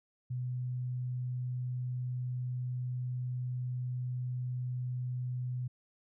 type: tone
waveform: sine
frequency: 125.2 Hz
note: B2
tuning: 24 cents sharp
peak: -33 dBFS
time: 0.3-5.68 s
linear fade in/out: 10 ms
effects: none